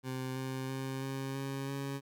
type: tone with pitch steps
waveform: 20% pulse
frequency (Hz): 130 / 131.59 / 133.19 / 134.82 / 136.46 / 138.13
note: C3 / C3 / C3 / C#3 / C#3 / C#3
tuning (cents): -11 / +10 / +31 / -48 / -27 / -6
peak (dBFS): -31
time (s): 0.03-2.01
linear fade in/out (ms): 50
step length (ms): 330
effects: none